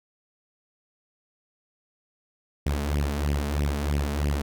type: tone with flanger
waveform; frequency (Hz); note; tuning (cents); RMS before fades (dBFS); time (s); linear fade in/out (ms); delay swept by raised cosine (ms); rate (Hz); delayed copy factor
sawtooth; 72.3; D2; -27; -26; 2.66-4.42; 5; 0.35 to 4.75; 3.1; +0.75
effects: none